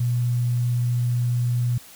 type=tone with quantisation; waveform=sine; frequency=121.5 Hz; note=B2; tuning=28 cents flat; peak=-19 dBFS; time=0-1.78 s; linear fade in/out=5 ms; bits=8; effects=white hiss -46 dBFS RMS until 1.95 s